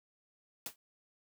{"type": "noise with exponential decay", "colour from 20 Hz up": "white", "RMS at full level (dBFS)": -36, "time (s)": [0.66, 0.76], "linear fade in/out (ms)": 2, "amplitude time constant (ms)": 21, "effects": []}